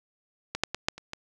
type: clicks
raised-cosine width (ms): 0.2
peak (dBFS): -13 / -6 / -13 / -6 / -25 / -18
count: 6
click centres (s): 0.55 / 0.636 / 0.746 / 0.885 / 0.98 / 1.134
effects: none